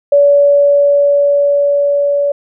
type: tone with level ramp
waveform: sine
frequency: 571 Hz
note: D5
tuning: 49 cents flat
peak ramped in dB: -4 to -10 dBFS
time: 0.12-2.32 s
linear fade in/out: 5 ms
effects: none